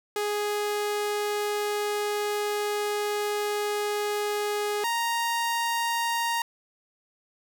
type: tone pair in turn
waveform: sawtooth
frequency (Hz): 415.3 / 932.3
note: G#4 / A#5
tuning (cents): 0 / 0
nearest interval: octave + major second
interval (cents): 1400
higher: second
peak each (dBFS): -22 / -21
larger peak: second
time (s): 0.16-4.84 / 4.84-6.42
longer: first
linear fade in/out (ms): 2
effects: 10-bit